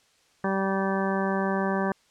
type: harmonic tone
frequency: 193.6 Hz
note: G3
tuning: 21 cents flat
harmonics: 1 / 2 / 3 / 4 / 5 / 6 / 8 / 9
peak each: -27 / -30 / -32 / -33 / -34 / -35 / -36 / -37 dBFS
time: 0.44-1.92 s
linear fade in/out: 2 ms
effects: white hiss -63 dBFS RMS until 2.1 s + low-pass 7000 Hz 12 dB/octave